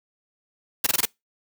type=noise bursts; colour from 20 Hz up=white; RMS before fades=-20 dBFS; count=5; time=0.84-1.054 s; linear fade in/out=5 ms; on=26 ms; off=21 ms; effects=noise-tail reverb RT60 0.2 s tail -26 dB re dry + high-pass 80 Hz 12 dB/octave